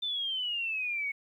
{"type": "exponential sweep", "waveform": "sine", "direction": "down", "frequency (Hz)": [3572, 2200], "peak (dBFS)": -30, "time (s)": [0.02, 1.12], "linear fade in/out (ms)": 10, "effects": ["11-bit"]}